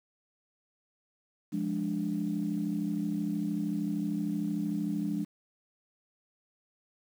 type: chord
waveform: sine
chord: D diminished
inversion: first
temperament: equal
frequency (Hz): 174.61 / 207.7 / 293.7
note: F3 / Ab3 / D4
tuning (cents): 0 / 0 / 0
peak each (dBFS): -34 / -32 / -33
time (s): 1.52-5.25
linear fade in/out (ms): 20
effects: tanh soft clip ceiling -20 dBFS + 9-bit